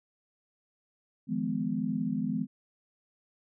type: chord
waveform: sine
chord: F half-diminished seventh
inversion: third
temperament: just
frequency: 157.15 / 174.61 / 209.5 / 251.4 Hz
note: Eb3 / F3 / Ab3 / Cb4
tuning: +18 / 0 / +15 / +31 cents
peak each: -37 / -36 / -32 / -32 dBFS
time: 1.27-2.47 s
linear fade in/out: 50 ms
effects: none